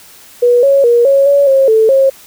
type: tone with pitch steps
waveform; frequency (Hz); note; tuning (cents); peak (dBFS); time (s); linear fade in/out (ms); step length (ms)
sine; 485.2 / 553 / 475 / 551 / 565 / 539 / 441.5 / 539; B4 / C#5 / A#4 / C#5 / C#5 / C#5 / A4 / C#5; -31 / -4 / +33 / -11 / +33 / -49 / +6 / -49; -5; 0.42-2.1; 10; 210
effects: white hiss -39 dBFS RMS until 2.26 s